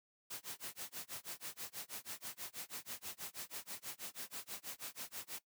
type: noise with tremolo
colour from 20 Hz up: white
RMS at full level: -44 dBFS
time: 0.3-5.39 s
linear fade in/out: 10 ms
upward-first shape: sine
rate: 6.2 Hz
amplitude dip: 100%
effects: noise-tail reverb RT60 0.1 s tail -17 dB re dry + high-pass 100 Hz 12 dB/octave